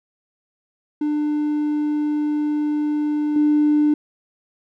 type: tone with level steps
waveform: triangle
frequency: 298.5 Hz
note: D4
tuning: 28 cents sharp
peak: -16 / -10 dBFS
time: 1.01-3.94 s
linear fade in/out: 5 ms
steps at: 3.36 s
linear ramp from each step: 2 ms
effects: tanh soft clip ceiling -10 dBFS

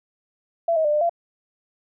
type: tone with pitch steps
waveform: sine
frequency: 672 / 635 / 595 / 600 / 683 Hz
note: E5 / D#5 / D5 / D5 / F5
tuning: +33 / +35 / +22 / +37 / -39 cents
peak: -17 dBFS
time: 0.68-1.095 s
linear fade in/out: 5 ms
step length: 83 ms
effects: none

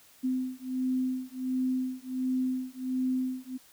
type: beating tone pair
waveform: sine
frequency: 256.3 / 257.7 Hz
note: C4 / C4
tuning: -36 / -26 cents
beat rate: 1.4 Hz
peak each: -31 dBFS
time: 0.23-3.58 s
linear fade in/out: 20 ms
effects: white hiss -58 dBFS RMS until 3.72 s

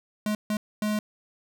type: tone bursts at uneven times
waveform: square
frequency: 211.6 Hz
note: G#3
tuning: 33 cents sharp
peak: -25 dBFS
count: 3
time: 0.26-0.35 / 0.5-0.57 / 0.82-0.99 s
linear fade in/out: 2 ms
effects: none

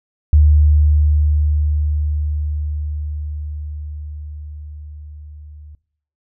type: tone with level ramp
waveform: sine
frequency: 75 Hz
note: D2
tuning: 37 cents sharp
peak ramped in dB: -6 to -35 dBFS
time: 0.33-5.75 s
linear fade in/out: 0 ms
effects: noise-tail reverb RT60 0.6 s tail -21 dB re dry

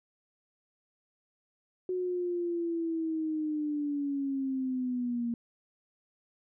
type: linear sweep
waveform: sine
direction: down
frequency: 368.2 to 233.1 Hz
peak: -29 dBFS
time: 1.89-5.34 s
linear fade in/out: 2 ms
effects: none

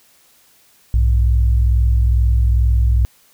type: tone pair together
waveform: sine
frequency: 61.54 / 103.83 Hz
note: B1 / G#2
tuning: -5 / 0 cents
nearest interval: major sixth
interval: 905 cents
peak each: -11 / -20 dBFS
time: 0.94-3.05 s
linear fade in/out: 0 ms
effects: white hiss -53 dBFS RMS until 3.33 s

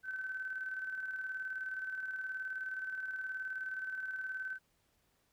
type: tone with tremolo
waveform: sine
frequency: 1530 Hz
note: G6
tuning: 42 cents flat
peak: -36 dBFS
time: 0.03-4.59 s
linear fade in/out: 50 ms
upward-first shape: square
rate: 19 Hz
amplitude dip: 40%
effects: pink hiss -75 dBFS RMS until 5.32 s

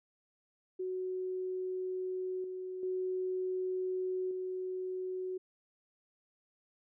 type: tone with level steps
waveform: sine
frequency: 370.6 Hz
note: F#4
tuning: 3 cents sharp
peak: -34 / -38 / -32 / -35 dBFS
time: 0.79-5.38 s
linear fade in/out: 10 ms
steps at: 2.44 / 2.83 / 4.31 s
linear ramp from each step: 2 ms
effects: none

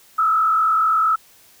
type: tone with frequency modulation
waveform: sine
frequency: 1300 Hz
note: E6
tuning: 24 cents flat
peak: -14 dBFS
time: 0.18-1.16 s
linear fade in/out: 10 ms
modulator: 44.3 Hz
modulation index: 0.91
effects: white hiss -51 dBFS RMS until 1.6 s

